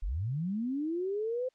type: linear sweep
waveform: sine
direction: up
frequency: 32.7 to 520 Hz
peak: -30 dBFS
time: 0.02-1.49 s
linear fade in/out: 10 ms
effects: white hiss -74 dBFS RMS until 1.54 s + low-pass 5000 Hz 12 dB/octave